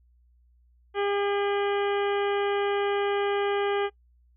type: harmonic tone with a mistuned harmonic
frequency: 403.6 Hz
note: G#4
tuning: 49 cents flat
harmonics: 1 / 2 / 3 / 4 / 5 / 6 / 7 / 8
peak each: -25 / -31 / -35 / -37 / -39 / -41 / -42 / -43 dBFS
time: 0.94-3.9 s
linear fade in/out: 50 ms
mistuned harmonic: 7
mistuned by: +66 cents
effects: noise-tail reverb RT60 0.1 s tail -22 dB re dry + added 60 Hz sine -58 dBFS peak until 4.36 s